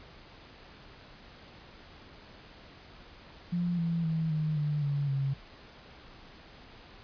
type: tone with pitch steps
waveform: sine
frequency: 174.61 / 167.69 / 161.05 / 154.66 / 148.53 / 142.65 / 137 Hz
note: F3 / E3 / E3 / D#3 / D3 / C#3 / C#3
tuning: 0 / +30 / -40 / -10 / +20 / +50 / -20 cents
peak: -27 dBFS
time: 3.52-5.34 s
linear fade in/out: 10 ms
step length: 260 ms
effects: pink hiss -52 dBFS RMS until 7.03 s + resampled to 11025 Hz